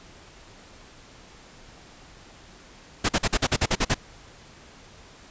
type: noise bursts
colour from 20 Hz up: pink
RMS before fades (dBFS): -21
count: 10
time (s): 3.04-3.945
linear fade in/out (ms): 10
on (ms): 50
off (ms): 45
effects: pink hiss -49 dBFS RMS until 5.3 s + resampled to 16000 Hz